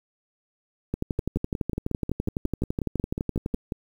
two click trains, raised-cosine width 3 ms, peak -13 / -15 dBFS, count 32 / 15, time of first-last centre 0.94-3.545 / 1.19-3.722 s, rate 11.9 / 5.53 Hz, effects 8-bit

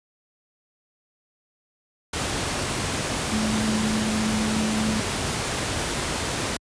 sine tone in noise, 217 Hz, A3, 24 cents flat, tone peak -23 dBFS, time 3.32-5 s, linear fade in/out 5 ms, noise pink, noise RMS -26 dBFS, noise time 2.13-6.57 s, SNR 0 dB, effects high-pass 60 Hz 12 dB/octave + resampled to 22050 Hz

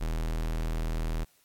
45% pulse tone, 40.16 Hz, E1, 44 cents flat, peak -28 dBFS, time 0-1.25 s, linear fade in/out 20 ms, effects white hiss -66 dBFS RMS until 1.44 s + AAC 64 kbps

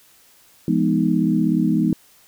sine chord, F half-diminished seventh, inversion none, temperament equal with one note detuned, 170.82 / 207.7 / 246.9 / 311.1 Hz, F3 / Ab3 / Cb4 / Eb4, -38 / 0 / 0 / 0 cents, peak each -21 dBFS, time 0.68-1.93 s, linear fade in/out 2 ms, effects white hiss -53 dBFS RMS until 2.27 s

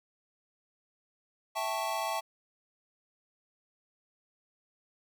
square chord, A dominant seventh, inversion second, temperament equal, 659.3 / 784 / 880 / 1108.7 Hz, E5 / G5 / A5 / C#6, 0 / 0 / 0 / 0 cents, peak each -37 / -39 / -36 / -38 dBFS, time 1.55-2.21 s, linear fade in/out 20 ms, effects none

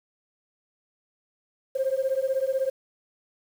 sine beating tone pair, 523.3 / 539.3 Hz, C5 / C#5, 0 / -48 cents, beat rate 16 Hz, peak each -25 dBFS, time 1.75-2.7 s, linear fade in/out 10 ms, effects tanh soft clip ceiling -17 dBFS + 8-bit

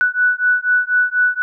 sine beating tone pair, 1480 / 1484.1 Hz, F#6 / F#6, 0 / +5 cents, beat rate 4.1 Hz, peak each -16 dBFS, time 0.01-1.42 s, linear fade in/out 0 ms, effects none

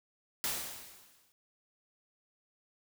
white noise with exponential decay, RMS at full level -32 dBFS, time 0.44-1.32 s, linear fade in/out 0 ms, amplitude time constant 190 ms, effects none

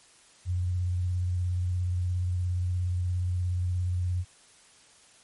sine tone with vibrato, 89.8 Hz, F2, 49 cents sharp, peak -25 dBFS, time 0.45-4.25 s, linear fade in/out 50 ms, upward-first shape sine, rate 17 Hz, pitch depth 29 cents each way, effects white hiss -57 dBFS RMS until 5.23 s + MP3 48 kbps

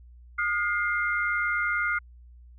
sine tone cluster, 1225 / 1427 / 2105 Hz, D#6 / F6 / C7, -27 / +37 / +10 cents, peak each -32 / -26 / -29 dBFS, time 0.38-1.99 s, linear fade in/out 10 ms, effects added 60 Hz sine -47 dBFS peak until 2.58 s

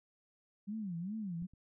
sine tone with vibrato, 192.2 Hz, G3, 34 cents flat, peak -37 dBFS, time 0.67-1.47 s, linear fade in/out 20 ms, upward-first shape sine, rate 2.5 Hz, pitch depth 250 cents each way
clicks, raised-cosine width 5 ms, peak -40 / -48 dBFS, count 2, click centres 1.423 / 1.536 s
effects none

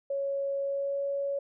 sine tone with pitch glide, 554.4 to 559.2 Hz, C#5 to C#5, 0 to +15 cents, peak -28 dBFS, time 0.1-1.39 s, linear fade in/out 5 ms, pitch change +15 cents, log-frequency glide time 0.6-1.02 s, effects none

